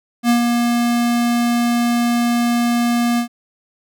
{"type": "tone with ADSR envelope", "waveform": "square", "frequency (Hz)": 238, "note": "A#3", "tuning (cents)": 36, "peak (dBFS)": -11, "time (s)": [0.23, 3.28], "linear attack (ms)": 62, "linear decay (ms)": 110, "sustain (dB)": -4, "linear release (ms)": 94, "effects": []}